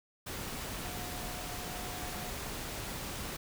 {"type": "tone in noise", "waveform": "sine", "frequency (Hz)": 722, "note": "F#5", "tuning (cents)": -43, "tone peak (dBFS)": -47, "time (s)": [0.84, 2.31], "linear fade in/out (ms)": 10, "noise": "pink", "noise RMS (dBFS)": -40, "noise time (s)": [0.26, 3.37], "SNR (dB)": -10, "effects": []}